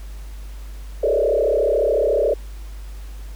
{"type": "tone with frequency modulation", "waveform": "sine", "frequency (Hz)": 510, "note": "C5", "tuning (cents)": -44, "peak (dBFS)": -15, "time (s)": [1.03, 2.34], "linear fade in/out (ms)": 5, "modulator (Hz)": 34, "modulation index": 3.1, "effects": ["added 50 Hz sine -31 dBFS peak until 3.35 s", "pink hiss -48 dBFS RMS until 3.35 s"]}